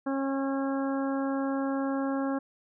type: harmonic tone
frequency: 272.2 Hz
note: C#4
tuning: 31 cents flat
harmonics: 1 / 2 / 3 / 4 / 5 / 6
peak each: -28 / -34 / -38 / -40 / -42 / -44 dBFS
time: 0.06-2.39 s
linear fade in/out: 10 ms
effects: none